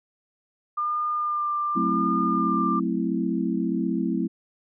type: tone with vibrato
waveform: sine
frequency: 1200 Hz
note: D6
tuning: 37 cents sharp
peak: -23 dBFS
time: 0.77-2.8 s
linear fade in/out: 10 ms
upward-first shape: sine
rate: 0.9 Hz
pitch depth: 18 cents each way
type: chord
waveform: sine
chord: F# half-diminished seventh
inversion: none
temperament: equal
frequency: 185 / 220 / 261.6 / 329.6 Hz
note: F#3 / A3 / C4 / E4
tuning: 0 / 0 / 0 / 0 cents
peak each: -28 dBFS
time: 1.75-4.28 s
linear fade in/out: 20 ms
effects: none